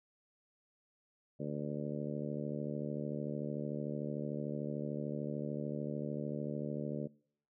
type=harmonic tone; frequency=73.42 Hz; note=D2; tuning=in tune; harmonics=2 / 3 / 4 / 5 / 6 / 7 / 8; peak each=-41 / -42 / -44 / -47 / -46 / -47 / -46 dBFS; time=1.39-7.08 s; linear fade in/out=20 ms; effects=noise-tail reverb RT60 0.6 s tail -24 dB re dry